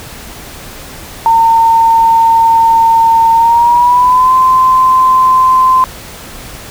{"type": "tone with pitch glide", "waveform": "sine", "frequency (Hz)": [910, 1033.3], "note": ["A#5", "C6"], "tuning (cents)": [-42, -22], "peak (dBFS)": -4, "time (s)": [1.26, 5.84], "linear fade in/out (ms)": 0, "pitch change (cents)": 220, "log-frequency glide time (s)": [3.34, 4.34], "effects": ["pink hiss -29 dBFS RMS until 6.7 s"]}